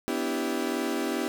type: chord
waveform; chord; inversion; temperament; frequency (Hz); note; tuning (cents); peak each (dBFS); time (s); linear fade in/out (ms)
35% pulse; E minor seventh; second; equal with one note detuned; 246.9 / 289.1 / 329.6 / 392; B3 / D4 / E4 / G4; 0 / -27 / 0 / 0; -31; 0.08-1.28; 0
effects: none